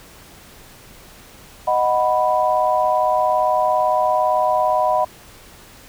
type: chord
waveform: sine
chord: B major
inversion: first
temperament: equal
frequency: 622.3 / 740 / 987.8 Hz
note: D#5 / F#5 / B5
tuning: 0 / 0 / 0 cents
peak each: -19 dBFS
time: 1.67-5.05 s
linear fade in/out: 10 ms
effects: pink hiss -44 dBFS RMS until 5.88 s